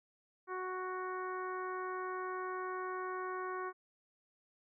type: harmonic tone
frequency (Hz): 370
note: F#4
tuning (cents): 0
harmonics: 1 / 2 / 3 / 4 / 5 / 6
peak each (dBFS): -41 / -48 / -41 / -47 / -52 / -59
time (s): 0.47-3.73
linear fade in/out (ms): 50
effects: none